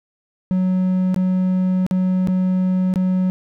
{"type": "tone with dropouts", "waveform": "triangle", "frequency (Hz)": 185, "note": "F#3", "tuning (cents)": 0, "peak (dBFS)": -13, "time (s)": [0.51, 3.3], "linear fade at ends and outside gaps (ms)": 0, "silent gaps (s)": [[1.144, 1.162], [1.865, 1.911], [2.273, 2.283], [2.939, 2.958]], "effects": []}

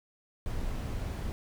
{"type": "noise", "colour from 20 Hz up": "brown", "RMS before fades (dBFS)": -34, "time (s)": [0.46, 1.32], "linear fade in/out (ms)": 0, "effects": []}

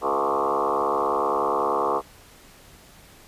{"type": "tone with frequency modulation", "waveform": "sine", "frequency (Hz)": 779, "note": "G5", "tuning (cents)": -11, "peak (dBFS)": -20, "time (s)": [0.01, 2.02], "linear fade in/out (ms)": 50, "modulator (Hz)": 70.2, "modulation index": 6, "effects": ["pink hiss -50 dBFS RMS until 3.27 s", "resampled to 32000 Hz"]}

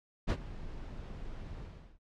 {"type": "noise with ADSR envelope", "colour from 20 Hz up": "brown", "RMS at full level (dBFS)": -23, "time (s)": [0.27, 1.99], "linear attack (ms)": 32, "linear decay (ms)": 60, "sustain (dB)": -20, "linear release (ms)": 400, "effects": ["low-pass 5000 Hz 12 dB/octave"]}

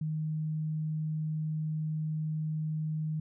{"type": "tone", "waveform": "sine", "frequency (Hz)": 155.56, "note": "D#3", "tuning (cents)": 0, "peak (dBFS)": -30, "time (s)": [0.01, 3.2], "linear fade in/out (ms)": 5, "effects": []}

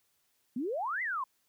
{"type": "exponential two-way sweep", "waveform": "sine", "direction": "up then down", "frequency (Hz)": [226.9, 2093, 994], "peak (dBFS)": -31, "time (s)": [0.56, 1.24], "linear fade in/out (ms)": 5, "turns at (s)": 1.02, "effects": ["white hiss -74 dBFS RMS until 1.48 s"]}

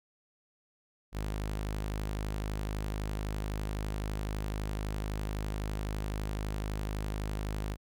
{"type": "tone", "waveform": "sawtooth", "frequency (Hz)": 51.9, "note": "G#1", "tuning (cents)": 0, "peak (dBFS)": -29, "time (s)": [1.12, 7.77], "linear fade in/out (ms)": 50, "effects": []}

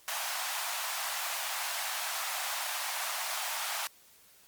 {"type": "high-pass noise", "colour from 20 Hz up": "pink", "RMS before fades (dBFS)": -35, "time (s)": [0.08, 3.87], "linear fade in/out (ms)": 0, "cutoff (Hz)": 680, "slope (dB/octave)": 48, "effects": ["white hiss -60 dBFS RMS until 4.47 s", "Opus 48 kbps"]}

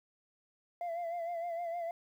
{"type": "tone with vibrato", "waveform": "sine", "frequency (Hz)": 683, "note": "F5", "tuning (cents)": -39, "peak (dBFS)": -32, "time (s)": [0.81, 1.91], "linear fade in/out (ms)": 2, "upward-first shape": "sine", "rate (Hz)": 6.5, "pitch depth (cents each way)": 51, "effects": ["tanh soft clip ceiling -34 dBFS", "11-bit"]}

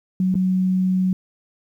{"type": "tone with dropouts", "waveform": "sine", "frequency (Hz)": 185.8, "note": "F#3", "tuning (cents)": 7, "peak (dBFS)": -16, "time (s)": [0.2, 1.13], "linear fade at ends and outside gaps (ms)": 2, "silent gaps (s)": [0.343, 0.353], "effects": ["9-bit"]}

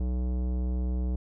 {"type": "tone with tanh clipping", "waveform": "sine", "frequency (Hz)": 62.1, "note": "B1", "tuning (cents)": 10, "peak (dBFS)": -28, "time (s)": [0, 1.16], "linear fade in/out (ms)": 5, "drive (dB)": 16, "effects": []}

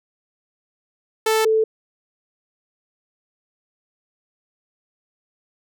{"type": "tone pair in turn", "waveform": ["sawtooth", "sine"], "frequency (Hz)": [440, 440], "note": ["A4", "A4"], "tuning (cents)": [0, 0], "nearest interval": "unison", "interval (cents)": 0, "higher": "neither", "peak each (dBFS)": [-12, -14], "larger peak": "first", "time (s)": [[1.26, 1.45], [1.45, 1.64]], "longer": "neither", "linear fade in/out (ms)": 5, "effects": []}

